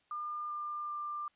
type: tone with pitch steps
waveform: sine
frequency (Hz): 1204 / 1197.1 / 1190.2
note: D6 / D6 / D6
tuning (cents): +43 / +33 / +23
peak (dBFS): -36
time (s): 0.11-1.28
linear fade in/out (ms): 2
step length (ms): 390
effects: white hiss -72 dBFS RMS until 1.35 s + resampled to 8000 Hz